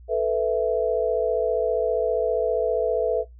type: chord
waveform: sine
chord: A suspended second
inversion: none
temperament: just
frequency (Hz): 440 / 495 / 660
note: A4 / B4 / E5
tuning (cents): 0 / +4 / +2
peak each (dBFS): -24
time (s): 0.08-3.25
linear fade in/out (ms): 50
effects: noise-tail reverb RT60 0.2 s tail -24 dB re dry + added 60 Hz sine -43 dBFS peak until 3.39 s